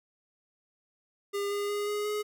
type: tone with pitch steps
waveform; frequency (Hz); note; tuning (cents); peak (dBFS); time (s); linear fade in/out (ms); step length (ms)
square; 403.5 / 407.5 / 411.5 / 415.6 / 419.7; G#4 / G#4 / G#4 / G#4 / G#4; -50 / -33 / -16 / +1 / +18; -30; 1.33-2.23; 20; 180
effects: none